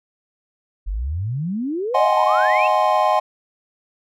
sine exponential sweep, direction up, 42.7 to 2801 Hz, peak -21 dBFS, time 0.86-2.68 s, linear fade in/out 20 ms
triangle chord, Ab dominant seventh, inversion second, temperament equal, 622.3 / 740 / 830.6 / 1046.5 Hz, Eb5 / Gb5 / Ab5 / C6, 0 / 0 / 0 / 0 cents, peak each -18 dBFS, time 1.94-3.2 s, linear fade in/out 10 ms
effects none

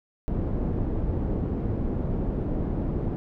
pink low-pass noise, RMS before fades -27 dBFS, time 0.28-3.16 s, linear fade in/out 0 ms, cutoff 380 Hz, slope 12 dB/octave, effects none

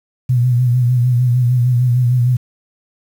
sine tone with vibrato, 123.5 Hz, B2, in tune, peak -10 dBFS, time 0.29-2.37 s, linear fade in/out 10 ms, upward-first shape sine, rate 6.6 Hz, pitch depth 54 cents each way, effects 7-bit

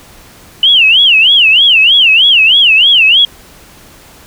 sine tone with vibrato, 2927 Hz, F#7, 19 cents flat, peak -3 dBFS, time 0.63-3.25 s, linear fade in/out 2 ms, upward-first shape sine, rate 3.2 Hz, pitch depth 240 cents each way, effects pink hiss -38 dBFS RMS until 4.26 s

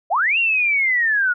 sine linear two-way sweep, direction up then down, 584 to 2794 to 1417 Hz, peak -15 dBFS, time 0.1-1.34 s, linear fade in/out 20 ms, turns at 0.38 s, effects none

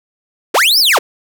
45% pulse linear two-way sweep, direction up then down, 248.2 to 5490 to 248.2 Hz, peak -8 dBFS, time 0.54-0.99 s, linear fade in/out 10 ms, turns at 0.79 s, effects none

